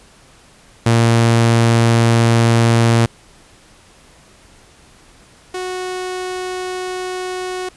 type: tone pair in turn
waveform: sawtooth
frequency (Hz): 115.8 / 367.6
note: A#2 / F#4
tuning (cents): -11 / -11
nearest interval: octave + minor sixth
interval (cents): 2000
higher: second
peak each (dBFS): -6 / -18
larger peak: first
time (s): 0.86-3.06 / 5.54-7.69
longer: first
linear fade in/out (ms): 5
effects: pink hiss -47 dBFS RMS until 7.76 s + resampled to 24000 Hz